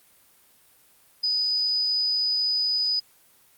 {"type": "tone", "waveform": "sine", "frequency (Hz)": 4978, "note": "D#8", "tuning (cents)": 0, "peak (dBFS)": -21, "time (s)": [1.23, 3], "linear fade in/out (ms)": 10, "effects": ["white hiss -58 dBFS RMS until 3.57 s", "Opus 32 kbps"]}